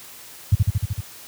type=tone with echo; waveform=sine; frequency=100 Hz; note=G2; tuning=35 cents sharp; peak=-9 dBFS; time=0.52-0.55 s; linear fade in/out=5 ms; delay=76 ms; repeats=6; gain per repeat=-2 dB; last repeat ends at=1.006 s; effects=white hiss -42 dBFS RMS until 1.27 s + high-pass 60 Hz 12 dB/octave